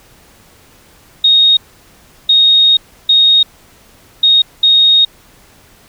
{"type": "tone bursts at uneven times", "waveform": "sine", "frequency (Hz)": 3729, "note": "A#7", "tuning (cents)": 0, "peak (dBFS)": -5, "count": 5, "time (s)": [[1.24, 1.57], [2.29, 2.77], [3.09, 3.43], [4.23, 4.42], [4.63, 5.05]], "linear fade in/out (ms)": 5, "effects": ["pink hiss -45 dBFS RMS until 5.88 s"]}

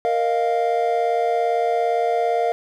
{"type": "chord", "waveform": "triangle", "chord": "Bb suspended fourth", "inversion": "none", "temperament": "just", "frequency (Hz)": [466.2, 621.6, 699.2], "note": ["Bb4", "Eb5", "F5"], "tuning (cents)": [0, -2, 2], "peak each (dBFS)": [-20, -24, -18], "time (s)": [0.05, 2.52], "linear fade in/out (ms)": 0, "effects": []}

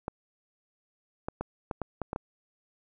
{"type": "clicks", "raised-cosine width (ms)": 1, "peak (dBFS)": -18, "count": 8, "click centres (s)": [0.081, 1.285, 1.41, 1.712, 1.817, 2.017, 2.131, 2.161], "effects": []}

